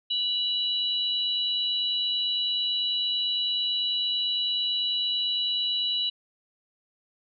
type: tone pair together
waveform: sine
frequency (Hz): 2943 / 3932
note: F#7 / B7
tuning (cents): -10 / -8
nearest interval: perfect fourth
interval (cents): 502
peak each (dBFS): -27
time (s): 0.1-6.1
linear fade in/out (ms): 10
effects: none